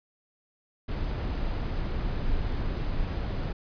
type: noise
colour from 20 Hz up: brown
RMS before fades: -29 dBFS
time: 0.88-3.53 s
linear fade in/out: 10 ms
effects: resampled to 11025 Hz